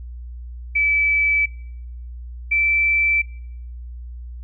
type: tone pair in turn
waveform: sine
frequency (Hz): 2305 / 2328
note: D7 / D7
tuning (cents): -33 / -16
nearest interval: unison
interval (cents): 17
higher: second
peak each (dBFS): -15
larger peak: neither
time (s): 0.75-1.46 / 2.51-3.22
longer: neither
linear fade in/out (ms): 10
effects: noise-tail reverb RT60 0.8 s tail -25 dB re dry + added 60 Hz sine -31 dBFS peak until 4.43 s